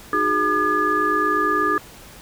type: tone cluster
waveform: sine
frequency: 307.9 / 367.8 / 416.2 / 1207 / 1690 Hz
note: D#4 / F#4 / G#4 / D6 / G#6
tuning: -18 / -10 / +4 / +47 / +30 cents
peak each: -26 / -28 / -26 / -19 / -24 dBFS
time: 0.13-1.78 s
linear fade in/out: 2 ms
effects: pink hiss -43 dBFS RMS until 2.21 s